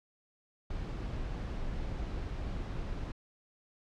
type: noise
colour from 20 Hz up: brown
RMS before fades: -37 dBFS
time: 0.7-3.12 s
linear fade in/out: 5 ms
effects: low-pass 5000 Hz 12 dB/octave